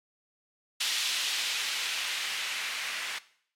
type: noise with low-pass filter sweep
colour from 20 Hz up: violet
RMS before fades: -32 dBFS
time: 0.8-3.19 s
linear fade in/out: 10 ms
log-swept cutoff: 3500 to 2100 Hz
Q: 1.3
effects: noise-tail reverb RT60 0.6 s tail -18 dB re dry + MP3 96 kbps